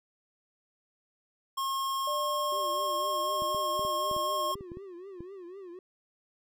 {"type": "tone", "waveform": "square", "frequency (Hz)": 1078, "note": "C#6", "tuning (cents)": -49, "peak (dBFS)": -30, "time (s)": [1.57, 4.55], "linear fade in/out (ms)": 10}
{"type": "tone with pitch glide", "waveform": "sine", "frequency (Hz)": [594, 607.5], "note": ["D5", "D#5"], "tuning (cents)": [20, -42], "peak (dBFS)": -33, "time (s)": [2.07, 4.52], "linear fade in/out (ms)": 5, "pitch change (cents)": 38, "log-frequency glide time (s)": [2.85, 3.27]}
{"type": "tone with vibrato", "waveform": "triangle", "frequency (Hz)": 370, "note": "F#4", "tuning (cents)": 0, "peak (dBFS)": -40, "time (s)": [2.52, 5.79], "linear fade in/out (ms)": 2, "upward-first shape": "triangle", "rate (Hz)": 4, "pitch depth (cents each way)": 160}
{"type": "clicks", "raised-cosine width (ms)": 3, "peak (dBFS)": -30, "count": 11, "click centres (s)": [3.421, 3.547, 3.794, 3.85, 4.113, 4.165, 4.555, 4.609, 4.718, 4.771, 5.206]}
{"effects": []}